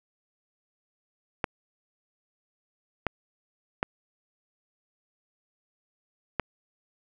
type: clicks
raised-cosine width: 0.5 ms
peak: -10 dBFS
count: 4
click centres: 1.442 / 3.067 / 3.829 / 6.397 s
effects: none